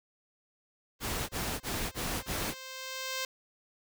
5% pulse tone with exponential growth, 523.3 Hz, C5, in tune, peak -20 dBFS, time 0.99-3.25 s, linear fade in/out 2 ms, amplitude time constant 490 ms
pink noise bursts, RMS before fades -34 dBFS, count 5, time 1-2.546 s, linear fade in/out 50 ms, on 290 ms, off 24 ms
effects none

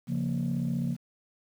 sine chord, Bb minor, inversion first, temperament equal, 138.59 / 174.61 / 233.1 Hz, Db3 / F3 / Bb3, 0 / 0 / 0 cents, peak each -30 dBFS, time 0.07-0.97 s, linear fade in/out 50 ms, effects tanh soft clip ceiling -22 dBFS + 9-bit

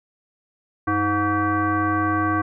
sine tone with frequency modulation, 727 Hz, F#5, 31 cents flat, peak -18 dBFS, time 0.87-2.42 s, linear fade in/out 10 ms, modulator 412 Hz, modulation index 1.9, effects none

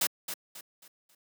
white noise with echo, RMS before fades -27 dBFS, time 0.01-0.07 s, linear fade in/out 5 ms, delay 270 ms, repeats 4, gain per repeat -9 dB, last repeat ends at 1.15 s, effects high-pass 200 Hz 12 dB/octave

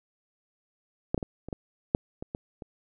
clicks, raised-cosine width 2 ms, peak -11 / -14 / -19 / -25 / -19 / -7 / -22 / -19 / -26 dBFS, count 9, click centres 1.145 / 1.178 / 1.228 / 1.486 / 1.528 / 1.949 / 2.225 / 2.349 / 2.622 s, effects none

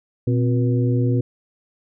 harmonic tone with a mistuned harmonic, 120.7 Hz, B2, 39 cents flat, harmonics 1 / 2 / 3 / 4, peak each -17 / -23 / -27 / -29 dBFS, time 0.27-1.21 s, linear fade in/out 5 ms, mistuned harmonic 2, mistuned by +130 cents, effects none

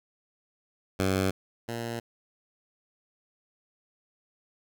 10% pulse tone pair in turn, 95.1 / 116.75 Hz, F#2 / A#2, +48 / +3 cents, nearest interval major third, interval 355 cents, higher second, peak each -16 / -24 dBFS, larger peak first, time 0.99-1.31 / 1.68-2 s, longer neither, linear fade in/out 10 ms, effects none

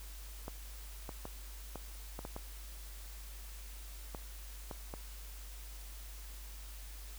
clicks, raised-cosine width 1 ms, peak -28 dBFS, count 10, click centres 0.481 / 1.092 / 1.254 / 1.757 / 2.191 / 2.251 / 2.364 / 4.148 / 4.712 / 4.939 s, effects added 50 Hz sine -46 dBFS peak until 7.18 s + white hiss -54 dBFS RMS until 7.18 s

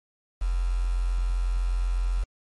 sine tone with quantisation, 44 Hz, F1, 14 cents sharp, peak -22 dBFS, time 0.41-2.24 s, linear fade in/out 10 ms, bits 7, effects MP3 48 kbps

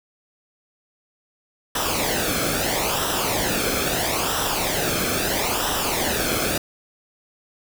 pink noise with flanger, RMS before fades -23 dBFS, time 1.75-6.58 s, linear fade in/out 5 ms, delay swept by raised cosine 0.44 to 1.07 ms, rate 0.76 Hz, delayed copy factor -0.65, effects none

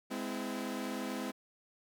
sawtooth chord, Ab augmented, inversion none, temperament equal with one note detuned, 207.7 / 256.8 / 329.6 Hz, Ab3 / C4 / E4, 0 / -32 / 0 cents, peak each -37 / -35 / -39 dBFS, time 0.1-1.32 s, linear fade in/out 20 ms, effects none

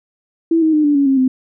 sine tone with pitch steps, 329.7 / 316.6 / 304.1 / 292 / 280.5 / 269.4 / 258.7 Hz, E4 / D#4 / D#4 / D4 / C#4 / C#4 / C4, 0 / +30 / -40 / -10 / +21 / -49 / -19 cents, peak -10 dBFS, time 0.51-1.28 s, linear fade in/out 5 ms, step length 110 ms, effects none

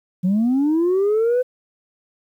sine linear sweep, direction up, 174.61 to 510 Hz, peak -13 dBFS, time 0.23-1.43 s, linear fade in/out 20 ms, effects tanh soft clip ceiling -13 dBFS + 9-bit

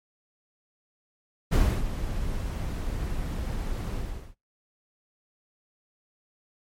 brown noise with ADSR envelope, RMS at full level -18 dBFS, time 1.51-4.35 s, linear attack 23 ms, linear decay 290 ms, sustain -12 dB, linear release 400 ms, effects noise-tail reverb RT60 0.2 s tail -23 dB re dry + MP3 64 kbps

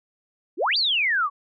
sine exponential two-way sweep, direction up then down, 278.4 to 4800 to 1087 Hz, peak -19 dBFS, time 0.57-1.3 s, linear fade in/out 50 ms, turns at 0.77 s, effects none

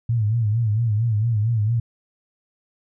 sine tone with vibrato, 111 Hz, A2, 16 cents sharp, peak -17 dBFS, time 0.09-1.8 s, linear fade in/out 5 ms, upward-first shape sine, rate 4.4 Hz, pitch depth 120 cents each way, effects none

